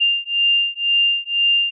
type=beating tone pair; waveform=sine; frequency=2795 / 2797 Hz; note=F7 / F7; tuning=+1 / +2 cents; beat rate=2 Hz; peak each=-18 dBFS; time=0-1.71 s; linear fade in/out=20 ms; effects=none